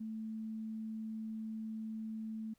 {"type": "tone", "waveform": "sine", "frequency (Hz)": 220, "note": "A3", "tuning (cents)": 0, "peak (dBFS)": -39, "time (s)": [0, 2.54], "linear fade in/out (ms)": 10, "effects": ["pink hiss -75 dBFS RMS until 2.58 s"]}